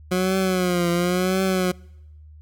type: tone with vibrato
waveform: 20% pulse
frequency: 181.1 Hz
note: F#3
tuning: 37 cents flat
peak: -14 dBFS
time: 0.11-1.72 s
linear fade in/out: 10 ms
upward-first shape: triangle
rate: 0.95 Hz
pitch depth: 94 cents each way
effects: noise-tail reverb RT60 0.9 s tail -26 dB re dry + added 76 Hz sine -42 dBFS peak until 2.41 s